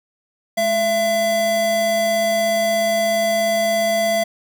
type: tone pair together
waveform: square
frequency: 211.7 / 672 Hz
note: G#3 / E5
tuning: +33 / +33 cents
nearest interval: octave + minor sixth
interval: 2000 cents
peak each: -29 / -17 dBFS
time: 0.57-4.24 s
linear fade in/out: 10 ms
effects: none